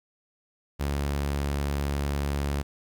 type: tone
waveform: sawtooth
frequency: 71 Hz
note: C#2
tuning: 42 cents sharp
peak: -22 dBFS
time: 0.79-2.63 s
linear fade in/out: 20 ms
effects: 10-bit